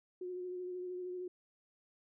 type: tone with vibrato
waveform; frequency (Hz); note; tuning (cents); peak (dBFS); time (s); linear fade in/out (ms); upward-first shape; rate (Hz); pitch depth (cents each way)
sine; 362.3; F#4; -36; -39; 0.21-1.28; 5; sine; 13; 22
effects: none